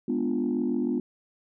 sine chord, G# diminished seventh, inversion none, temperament equal, 207.7 / 246.9 / 293.7 / 349.2 Hz, G#3 / B3 / D4 / F4, 0 / 0 / 0 / 0 cents, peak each -32 / -26 / -30 / -30 dBFS, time 0.08-1 s, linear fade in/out 5 ms, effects tanh soft clip ceiling -17 dBFS

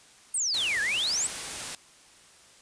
sine exponential two-way sweep, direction down then up, 9100 to 1621 to 8380 Hz, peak -25 dBFS, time 0.34-1.27 s, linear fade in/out 5 ms, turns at 0.81 s
white noise, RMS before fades -35 dBFS, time 0.54-1.75 s, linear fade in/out 2 ms
effects white hiss -55 dBFS RMS until 2.61 s + resampled to 22050 Hz

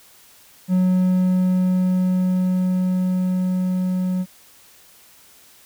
triangle tone with level ramp, 183.8 Hz, F#3, 11 cents flat, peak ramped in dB -12 to -17 dBFS, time 0.68-4.26 s, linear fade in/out 50 ms, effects white hiss -50 dBFS RMS until 5.65 s

